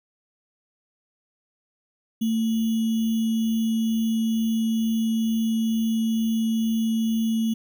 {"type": "tone with sample-and-hold", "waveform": "sine", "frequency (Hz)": 223.9, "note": "A3", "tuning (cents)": 30, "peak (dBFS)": -20, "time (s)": [2.21, 7.54], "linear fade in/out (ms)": 10, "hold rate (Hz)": 3150, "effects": []}